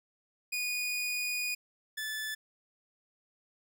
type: tone pair in turn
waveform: sawtooth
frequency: 2463 / 1741.6 Hz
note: D#7 / A6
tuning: -18 / -18 cents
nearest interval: tritone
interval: 600 cents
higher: first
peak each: -28 / -31 dBFS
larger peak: first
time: 0.52-1.55 / 1.97-2.35 s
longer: first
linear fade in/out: 10 ms
effects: none